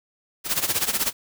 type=noise with tremolo; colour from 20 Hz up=white; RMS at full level=-21 dBFS; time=0.44-1.13 s; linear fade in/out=50 ms; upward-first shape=sine; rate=16 Hz; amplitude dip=80%; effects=none